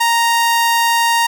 sawtooth tone, 931 Hz, A#5, 2 cents flat, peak -8 dBFS, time 0-1.27 s, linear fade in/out 10 ms, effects none

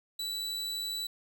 40% pulse tone, 3951 Hz, B7, in tune, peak -32 dBFS, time 0.19-1.07 s, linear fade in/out 5 ms, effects 12-bit

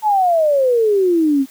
sine exponential sweep, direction down, 883 to 261.6 Hz, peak -11 dBFS, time 0.02-1.46 s, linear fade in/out 50 ms, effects white hiss -45 dBFS RMS until 1.5 s + high-pass 150 Hz 12 dB/octave

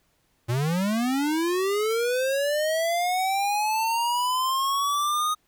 square linear sweep, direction up, 113.1 to 1248 Hz, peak -23 dBFS, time 0.48-5.35 s, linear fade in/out 20 ms, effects pink hiss -68 dBFS RMS until 5.47 s

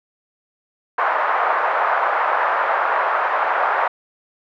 white band-pass noise, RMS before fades -19 dBFS, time 0.98-3.88 s, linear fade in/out 5 ms, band 620 to 1400 Hz, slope 24 dB/octave, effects none

